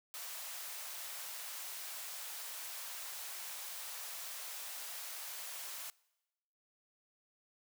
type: high-pass noise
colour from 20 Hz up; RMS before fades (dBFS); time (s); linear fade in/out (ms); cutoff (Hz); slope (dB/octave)
white; -45; 0.14-5.9; 0; 570; 24
effects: noise-tail reverb RT60 1.0 s tail -24 dB re dry